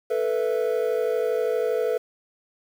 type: chord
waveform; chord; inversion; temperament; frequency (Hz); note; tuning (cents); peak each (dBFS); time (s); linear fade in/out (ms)
triangle; A suspended second; none; equal with one note detuned; 440 / 492.5 / 659.3; A4 / B4 / E5; 0 / -5 / 0; -22 / -22 / -28; 0.1-1.98; 10
effects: tanh soft clip ceiling -13 dBFS + 8-bit